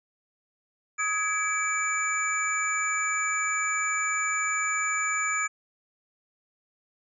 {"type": "tone cluster", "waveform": "sine", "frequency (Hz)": [1264, 1663, 2306, 7000], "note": ["D#6", "G#6", "D7", "A8"], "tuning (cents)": [27, 2, -32, -10], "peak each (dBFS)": [-30, -32, -29, -31], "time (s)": [0.98, 5.48], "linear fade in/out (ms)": 20, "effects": []}